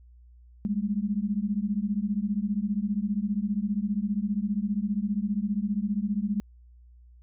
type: beating tone pair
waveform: sine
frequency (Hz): 198.2 / 213.2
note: G3 / G#3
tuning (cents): +19 / +46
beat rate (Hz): 15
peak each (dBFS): -28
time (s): 0.65-6.4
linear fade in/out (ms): 0
effects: added 60 Hz sine -50 dBFS peak until 7.22 s